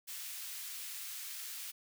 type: high-pass noise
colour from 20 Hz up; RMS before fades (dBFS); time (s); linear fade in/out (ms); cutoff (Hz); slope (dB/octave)
white; -44; 0.07-1.72; 20; 1800; 12
effects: none